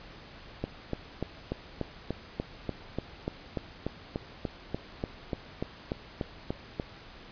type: click train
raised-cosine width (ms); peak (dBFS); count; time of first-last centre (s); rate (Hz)
2; -17; 22; 0.64-6.798; 3.41
effects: pink hiss -49 dBFS RMS until 7.31 s + resampled to 11025 Hz